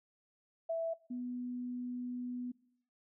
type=tone pair in turn; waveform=sine; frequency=659.3 / 247 Hz; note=E5 / B3; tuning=0 / 0 cents; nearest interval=octave + perfect fourth; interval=1700 cents; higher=first; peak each=-32 / -37 dBFS; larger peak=first; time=0.69-0.94 / 1.1-2.52 s; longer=second; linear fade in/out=10 ms; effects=noise-tail reverb RT60 0.7 s tail -22 dB re dry